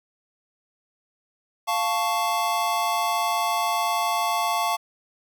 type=chord; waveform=square; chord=F augmented; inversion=none; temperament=equal with one note detuned; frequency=698.5 / 880 / 1112.6 Hz; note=F5 / A5 / C#6; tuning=0 / 0 / +6 cents; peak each=-27 / -27 / -27 dBFS; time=1.67-4.77 s; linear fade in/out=20 ms; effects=none